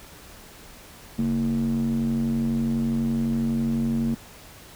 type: tone with band-pass filter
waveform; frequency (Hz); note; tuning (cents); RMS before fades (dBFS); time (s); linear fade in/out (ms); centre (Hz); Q
square; 46; F#1; -9; -24; 1.18-4.15; 10; 210; 9.2
effects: pink hiss -46 dBFS RMS until 4.75 s